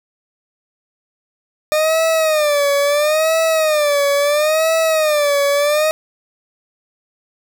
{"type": "tone with vibrato", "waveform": "40% pulse", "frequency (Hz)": 606, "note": "D#5", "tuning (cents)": -46, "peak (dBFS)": -12, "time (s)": [1.72, 5.91], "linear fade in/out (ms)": 0, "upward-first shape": "sine", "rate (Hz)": 0.74, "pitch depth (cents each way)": 120, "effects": []}